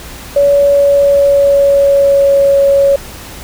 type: tone with pitch glide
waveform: sine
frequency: 567 to 556.3 Hz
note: C#5 to C#5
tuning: +39 to +6 cents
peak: -5 dBFS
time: 0.36-2.96 s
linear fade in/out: 5 ms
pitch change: -33 cents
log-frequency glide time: 0.53-2.4 s
effects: added 60 Hz sine -34 dBFS peak until 3.43 s + pink hiss -30 dBFS RMS until 3.43 s